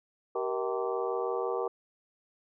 harmonic tone with a mistuned harmonic, 128.6 Hz, C3, 30 cents flat, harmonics 3 / 4 / 5 / 6 / 7 / 8 / 9, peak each -34 / -32 / -39 / -39 / -42 / -44 / -39 dBFS, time 0.35-1.68 s, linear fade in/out 5 ms, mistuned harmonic 4, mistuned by -150 cents, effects none

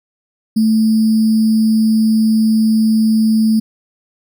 sine tone with sample-and-hold, 220 Hz, A3, in tune, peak -9 dBFS, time 0.56-3.6 s, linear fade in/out 10 ms, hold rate 4900 Hz, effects none

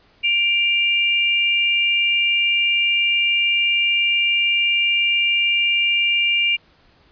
sine tone pair together, 2362 / 2809 Hz, D7 / F7, +9 / +9 cents, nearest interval minor third, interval 300 cents, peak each -18 dBFS, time 0.23-6.57 s, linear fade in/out 20 ms, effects pink hiss -55 dBFS RMS until 7.11 s + resampled to 11025 Hz

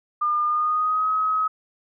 sine tone with pitch glide, 1207 to 1272.9 Hz, D6 to D#6, +47 to +39 cents, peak -19 dBFS, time 0.21-1.48 s, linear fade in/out 10 ms, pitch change +92 cents, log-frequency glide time 0.44-1.1 s, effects none

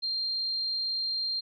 sine tone, 4186 Hz, C8, in tune, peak -28 dBFS, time 0.02-1.41 s, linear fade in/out 20 ms, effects none

